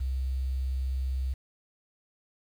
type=tone; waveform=sine; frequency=65.41 Hz; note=C2; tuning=in tune; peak=-27 dBFS; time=0-1.34 s; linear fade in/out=10 ms; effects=9-bit